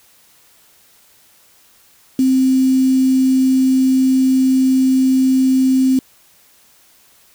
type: tone with quantisation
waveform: sine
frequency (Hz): 261.6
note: C4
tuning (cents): 0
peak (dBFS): -10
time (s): 2.19-5.99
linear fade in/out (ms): 2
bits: 5
effects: white hiss -51 dBFS RMS until 7.34 s